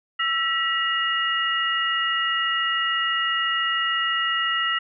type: tone cluster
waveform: sine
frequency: 1333 / 1934 / 2857 Hz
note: E6 / B6 / F7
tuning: +19 / -37 / +39 cents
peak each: -25 dBFS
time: 0.19-4.79 s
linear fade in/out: 10 ms
effects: none